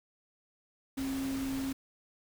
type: tone in noise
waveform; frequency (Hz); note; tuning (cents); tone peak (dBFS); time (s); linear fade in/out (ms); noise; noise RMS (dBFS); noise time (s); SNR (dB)
sine; 268.8; C4; +47; -32; 0.97-1.73; 10; pink; -43; 0.97-1.73; +8
effects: none